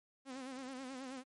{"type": "tone with vibrato", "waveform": "sawtooth", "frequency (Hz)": 261.6, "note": "C4", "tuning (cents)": 0, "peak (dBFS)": -40, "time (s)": [0.25, 1.24], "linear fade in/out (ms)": 50, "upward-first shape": "sine", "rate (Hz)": 9.3, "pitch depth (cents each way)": 77, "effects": ["MP3 48 kbps"]}